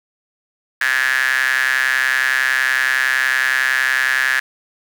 sawtooth tone with high-pass filter, 130.81 Hz, C3, in tune, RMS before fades -17 dBFS, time 0.81-4.4 s, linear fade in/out 5 ms, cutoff 1700 Hz, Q 9.1, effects none

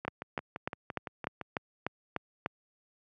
two click trains, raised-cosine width 0.5 ms, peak -16 / -22 dBFS, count 9 / 9, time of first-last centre 0.08-2.461 / 0.05-1.413 s, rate 3.36 / 5.87 Hz, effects high-pass 100 Hz 12 dB/octave

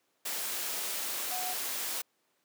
sine tone in noise, 734 Hz, F#5, 14 cents flat, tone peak -37 dBFS, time 1.31-1.54 s, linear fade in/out 10 ms, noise white, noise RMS -35 dBFS, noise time 0.25-2.02 s, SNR -5 dB, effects pink hiss -74 dBFS RMS until 2.44 s + high-pass 300 Hz 12 dB/octave

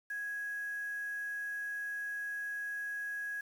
sine tone with quantisation, 1661.2 Hz, G#6, in tune, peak -36 dBFS, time 0.1-3.41 s, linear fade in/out 5 ms, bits 9, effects none

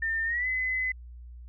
sine tone with pitch glide, 1805 to 2026 Hz, A6 to B6, +44 to +44 cents, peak -26 dBFS, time 0.02-0.92 s, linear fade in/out 5 ms, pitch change +200 cents, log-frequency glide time 0.25-0.47 s, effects added 60 Hz sine -42 dBFS peak until 1.48 s

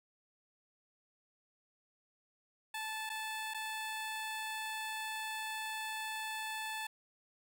15% pulse tone with dropouts, 874 Hz, A5, 12 cents flat, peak -32 dBFS, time 2.74-6.87 s, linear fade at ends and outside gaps 5 ms, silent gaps 3.094-3.099 / 3.538-3.544 s, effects none

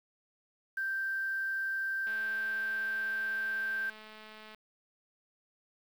sine tone, 1568 Hz, G6, in tune, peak -31 dBFS, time 0.77-3.9 s, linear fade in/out 5 ms
click train, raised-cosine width 0.3 ms, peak -35 dBFS, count 536, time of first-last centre 2.07-4.547 s, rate 216 Hz
effects 9-bit

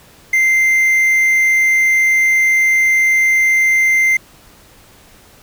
triangle tone with quantisation, 2086 Hz, C7, 6 cents flat, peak -8 dBFS, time 0.33-4.17 s, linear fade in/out 5 ms, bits 6, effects pink hiss -45 dBFS RMS until 5.42 s

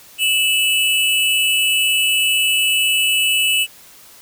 square tone pair together, 2628 / 2950 Hz, E7 / F#7, -6 / -6 cents, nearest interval major second, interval 200 cents, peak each -18 / -17 dBFS, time 0.18-3.67 s, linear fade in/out 50 ms, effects white hiss -44 dBFS RMS until 4.21 s

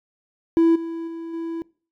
triangle tone with level steps, 331 Hz, E4, 7 cents sharp, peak -10 / -25 / -28 / -24 dBFS, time 0.57-1.62 s, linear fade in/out 0 ms, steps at 0.75 / 1.07 / 1.33 s, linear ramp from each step 10 ms, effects noise-tail reverb RT60 0.4 s tail -23 dB re dry + tanh soft clip ceiling -7 dBFS

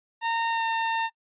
sawtooth tone with pitch glide, 918 to 907.5 Hz, A#5 to A#5, -27 to -47 cents, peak -20 dBFS, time 0.21-1.1 s, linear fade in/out 50 ms, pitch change -20 cents, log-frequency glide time 0.5-0.65 s, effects noise-tail reverb RT60 0.1 s tail -24 dB re dry + resampled to 8000 Hz

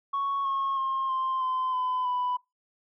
sine tone with pitch steps, 1109 / 1088.7 / 1068.8 / 1049.2 / 1030 / 1011.1 / 992.6 Hz, C#6 / C#6 / C6 / C6 / C6 / B5 / B5, 0 / -32 / +36 / +4 / -28 / +40 / +8 cents, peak -24 dBFS, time 0.13-2.37 s, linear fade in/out 10 ms, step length 320 ms, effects noise-tail reverb RT60 0.2 s tail -23 dB re dry + tanh soft clip ceiling -23 dBFS

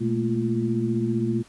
sine tone cluster, 120.9 / 216 / 231.4 / 344.4 Hz, B2 / A3 / A#3 / F4, -36 / -32 / -13 / -24 cents, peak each -27 dBFS, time 0-1.43 s, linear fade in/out 20 ms, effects pink hiss -53 dBFS RMS until 1.48 s + resampled to 24000 Hz

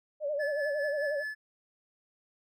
sine tone with vibrato, 586 Hz, D5, 4 cents flat, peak -29 dBFS, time 0.2-1.24 s, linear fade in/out 50 ms, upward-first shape sine, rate 11 Hz, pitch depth 86 cents each way
triangle tone with tremolo, 1727 Hz, A6, 33 cents flat, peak -31 dBFS, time 0.39-1.35 s, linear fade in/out 20 ms, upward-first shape sine, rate 4.9 Hz, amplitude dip 55%
effects none

